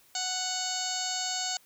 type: harmonic tone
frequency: 740 Hz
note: F#5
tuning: in tune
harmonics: 1 / 2 / 3 / 4 / 5 / 6 / 7 / 8 / 9 / 10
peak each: -37 / -41 / -46 / -40 / -41 / -35 / -43 / -44 / -37 / -37 dBFS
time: 0.15-1.57 s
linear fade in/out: 2 ms
effects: white hiss -61 dBFS RMS until 1.65 s